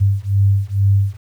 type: beating tone pair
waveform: sine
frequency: 98 / 100.2 Hz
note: G2 / G2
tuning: 0 / +38 cents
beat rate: 2.2 Hz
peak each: -15 dBFS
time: 0-1.17 s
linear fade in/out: 20 ms
effects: 8-bit